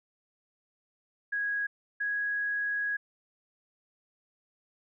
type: tone pair in turn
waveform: sine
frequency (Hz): 1654 / 1660.5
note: G#6 / G#6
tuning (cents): -8 / -1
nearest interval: unison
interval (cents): 7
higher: second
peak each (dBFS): -28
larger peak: neither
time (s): 1.32-1.67 / 2-2.97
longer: second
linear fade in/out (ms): 10
effects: none